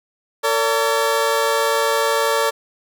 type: tone pair together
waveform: 20% pulse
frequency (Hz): 453.2 / 571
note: A#4 / D5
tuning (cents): -49 / -49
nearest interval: major third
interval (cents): 400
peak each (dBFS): -14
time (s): 0.43-2.51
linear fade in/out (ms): 20
effects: none